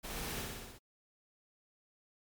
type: noise with echo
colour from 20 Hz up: pink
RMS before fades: -43 dBFS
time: 0.03-0.43 s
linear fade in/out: 20 ms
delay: 60 ms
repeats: 6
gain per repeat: -2 dB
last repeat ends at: 0.79 s
effects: MP3 96 kbps